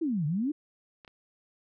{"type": "exponential two-way sweep", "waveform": "sine", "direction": "down then up", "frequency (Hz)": [349.2, 141.5, 317.3], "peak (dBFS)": -26, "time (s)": [0.01, 0.52], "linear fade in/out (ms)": 10, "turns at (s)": 0.26}
{"type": "clicks", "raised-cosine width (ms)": 0.3, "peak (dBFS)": -33, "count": 2, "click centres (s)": [1.048, 1.078]}
{"effects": []}